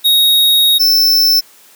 square tone pair in turn, 3760 / 5317 Hz, A#7 / E8, +14 / +14 cents, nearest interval tritone, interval 600 cents, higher second, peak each -8 dBFS, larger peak neither, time 0.04-0.79 / 0.79-1.41 s, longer first, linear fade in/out 20 ms, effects white hiss -44 dBFS RMS until 1.75 s + high-pass 200 Hz 12 dB/octave

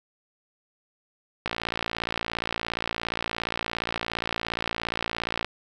click train, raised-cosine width 0.3 ms, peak -11 dBFS, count 229, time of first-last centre 1.46-5.446 s, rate 57.2 Hz, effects 8-bit

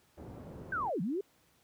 pink low-pass noise, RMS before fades -45 dBFS, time 0.17-0.9 s, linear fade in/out 10 ms, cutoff 570 Hz, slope 12 dB/octave
sine linear two-way sweep, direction down then up, 1596 to 154.9 to 415.1 Hz, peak -31 dBFS, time 0.72-1.21 s, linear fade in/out 5 ms, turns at 1.01 s
effects pink hiss -68 dBFS RMS until 1.63 s + high-pass 80 Hz 12 dB/octave

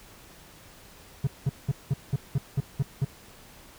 triangle tone bursts, 136.9 Hz, C#3, 21 cents flat, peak -19 dBFS, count 9, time 1.24-3.048 s, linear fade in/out 5 ms, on 32 ms, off 190 ms, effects pink hiss -51 dBFS RMS until 3.78 s

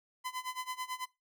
sawtooth tone with tremolo, 1015 Hz, B5, 47 cents sharp, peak -31 dBFS, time 0.24-1.06 s, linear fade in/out 20 ms, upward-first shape sine, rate 9.1 Hz, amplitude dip 90%, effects noise-tail reverb RT60 0.2 s tail -19 dB re dry

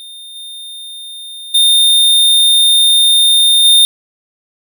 square tone with level steps, 3634 Hz, A#7, 45 cents flat, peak -30 / -27 / -7 / -5 dBFS, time 0-3.85 s, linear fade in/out 0 ms, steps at 0.35 / 1.54 / 3.64 s, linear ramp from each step 10 ms, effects none

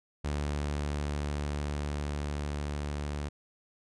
sawtooth tone with level ramp, 73.1 Hz, D2, 7 cents flat, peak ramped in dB -26 to -29 dBFS, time 0.24-3.29 s, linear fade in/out 10 ms, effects resampled to 22050 Hz

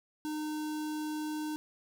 square tone with notch filter, 305.7 Hz, D#4, 30 cents flat, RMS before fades -36 dBFS, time 0.25-1.56 s, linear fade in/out 0 ms, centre 2200 Hz, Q 1.8, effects none

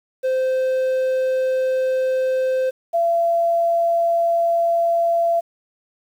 triangle / sine tone pair in turn, 519 / 677.6 Hz, C5 / E5, -14 / +48 cents, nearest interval perfect fourth, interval 462 cents, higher second, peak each -15 dBFS, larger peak neither, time 0.23-2.71 / 2.93-5.41 s, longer neither, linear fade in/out 20 ms, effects 8-bit

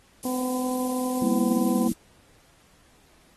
violet noise, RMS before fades -33 dBFS, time 0.23-1.93 s, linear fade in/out 0 ms
harmonic tone, 253.5 Hz, B3, 45 cents sharp, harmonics 1 / 2 / 3 / 4, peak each -27 / -33 / -37 / -39 dBFS, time 0.25-1.88 s, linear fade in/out 2 ms
sine chord, E diminished, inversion first, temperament equal, 196 / 233.1 / 329.6 Hz, G3 / Bb3 / E4, 0 / 0 / 0 cents, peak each -27 / -24 / -28 dBFS, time 1.22-1.92 s, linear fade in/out 2 ms
effects pink hiss -59 dBFS RMS until 3.36 s + AAC 32 kbps

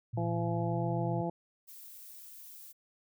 sine tone with pitch glide, 115.7 to 122.58 Hz, A#2 to B2, -13 to -13 cents, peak -33 dBFS, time 0.13-1.22 s, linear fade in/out 10 ms, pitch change +100 cents, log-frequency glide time 0.65-0.78 s
harmonic tone, 169.9 Hz, F3, 47 cents flat, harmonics 1 / 2 / 3 / 4 / 5, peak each -35 / -37 / -40 / -38 / -40 dBFS, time 0.17-1.3 s, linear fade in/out 5 ms
violet noise, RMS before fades -50 dBFS, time 1.67-2.73 s, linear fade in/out 20 ms
effects none

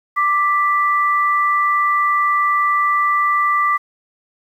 sine tone pair together, 1174.7 / 1975.6 Hz, D6 / B6, 0 / 0 cents, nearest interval major sixth, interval 900 cents, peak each -14 / -20 dBFS, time 0.16-3.78 s, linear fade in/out 20 ms, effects 8-bit

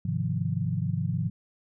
sine chord, F minor seventh, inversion first, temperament equal, 103.83 / 130.81 / 155.56 / 174.61 Hz, Ab2 / C3 / Eb3 / F3, 0 / 0 / 0 / 0 cents, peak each -31 dBFS, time 0.05-1.3 s, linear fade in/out 5 ms, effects none

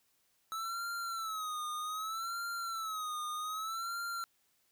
square tone with vibrato, 1302 Hz, E6, 22 cents flat, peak -37 dBFS, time 0.52-4.24 s, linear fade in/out 0 ms, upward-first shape sine, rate 0.64 Hz, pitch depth 110 cents each way, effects white hiss -74 dBFS RMS until 4.71 s

